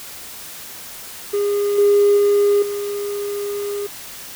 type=tone with level steps; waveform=triangle; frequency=407.5 Hz; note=G#4; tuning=33 cents flat; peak=-14 / -7 / -9 / -20 dBFS; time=1.33-3.87 s; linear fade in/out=10 ms; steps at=1.78 / 2.17 / 2.62 s; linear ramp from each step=5 ms; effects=tanh soft clip ceiling -7 dBFS + white hiss -35 dBFS RMS until 4.35 s